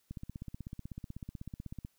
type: click train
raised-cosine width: 5 ms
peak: -29 dBFS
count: 29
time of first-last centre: 0.11-1.849 s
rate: 16.1 Hz
effects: white hiss -74 dBFS RMS until 1.98 s